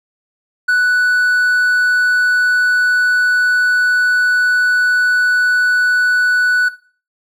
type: tone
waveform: triangle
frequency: 1483 Hz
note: F#6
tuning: 4 cents sharp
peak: -8 dBFS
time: 0.68-6.69 s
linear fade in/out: 10 ms
effects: noise-tail reverb RT60 0.4 s tail -17 dB re dry